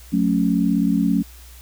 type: chord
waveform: sine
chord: F# minor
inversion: none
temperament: equal with one note detuned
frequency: 181.71 / 220 / 277.2 Hz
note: F#3 / A3 / C#4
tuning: -31 / 0 / 0 cents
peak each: -20 dBFS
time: 0.12-1.23 s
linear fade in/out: 20 ms
effects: added 61 Hz sine -41 dBFS peak until 1.61 s + white hiss -47 dBFS RMS until 1.61 s